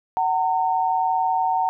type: tone pair together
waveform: sine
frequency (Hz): 751.8 / 913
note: F#5 / A#5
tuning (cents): +27 / -36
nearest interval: minor third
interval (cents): 337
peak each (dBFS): -21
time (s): 0.17-1.69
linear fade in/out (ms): 0
effects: none